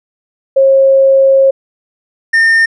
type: tone pair in turn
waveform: sine / triangle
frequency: 540 / 1816.3 Hz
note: C#5 / A#6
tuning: -45 / -45 cents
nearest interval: octave + major sixth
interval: 2100 cents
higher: second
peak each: -4 dBFS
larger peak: neither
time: 0.56-1.51 / 2.33-2.66 s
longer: first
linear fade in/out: 10 ms
effects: resampled to 24000 Hz